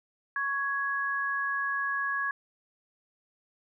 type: tone pair together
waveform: sine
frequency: 1112 / 1667.6 Hz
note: C#6 / G#6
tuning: +5 / +7 cents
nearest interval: perfect fifth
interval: 702 cents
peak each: -32 / -29 dBFS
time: 0.36-2.31 s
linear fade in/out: 2 ms
effects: none